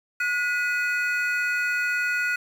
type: tone cluster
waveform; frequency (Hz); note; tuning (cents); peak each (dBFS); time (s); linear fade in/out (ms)
triangle; 1452 / 1989 / 2518; F#6 / B6 / D#7; -33 / +12 / +20; -22 / -30 / -28; 0.2-2.36; 5
effects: 8-bit